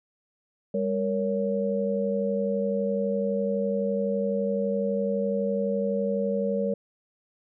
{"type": "tone cluster", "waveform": "sine", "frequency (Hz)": [200.6, 467.1, 559], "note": ["G3", "A#4", "C#5"], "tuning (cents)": [40, 3, 14], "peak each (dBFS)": -28, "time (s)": [0.74, 6.74], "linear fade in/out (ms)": 5, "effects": []}